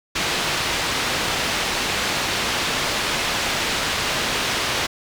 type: low-pass noise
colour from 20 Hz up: white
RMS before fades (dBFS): -23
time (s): 0.15-4.87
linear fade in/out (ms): 10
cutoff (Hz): 3900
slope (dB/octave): 12
effects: none